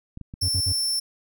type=clicks; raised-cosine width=5 ms; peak=-24 dBFS; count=4; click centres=0.174 / 0.213 / 0.339 / 0.547 s
type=tone; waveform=sawtooth; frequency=5380 Hz; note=E8; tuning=34 cents sharp; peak=-20 dBFS; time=0.41-1 s; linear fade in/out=10 ms
type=tone bursts; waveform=triangle; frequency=92.3 Hz; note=F#2; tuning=4 cents flat; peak=-21 dBFS; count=3; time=0.42-0.727 s; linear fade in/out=10 ms; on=67 ms; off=53 ms
effects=none